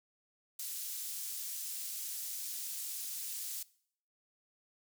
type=high-pass noise; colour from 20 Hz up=pink; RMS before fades=-41 dBFS; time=0.59-3.63 s; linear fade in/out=5 ms; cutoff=7000 Hz; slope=12 dB/octave; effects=noise-tail reverb RT60 0.6 s tail -21 dB re dry